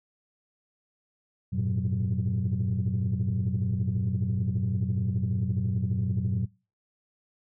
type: tone cluster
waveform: sine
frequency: 93.9 / 108.7 / 120.5 / 186.7 Hz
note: F#2 / A2 / B2 / F#3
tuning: +26 / -21 / -42 / +16 cents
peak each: -29 dBFS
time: 1.52-6.46 s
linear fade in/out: 20 ms
effects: noise-tail reverb RT60 0.3 s tail -21 dB re dry + tanh soft clip ceiling -19 dBFS